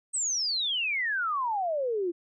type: exponential sweep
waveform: sine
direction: down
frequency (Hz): 8372 to 332.6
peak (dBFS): -26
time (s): 0.13-2.12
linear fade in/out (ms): 20
effects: none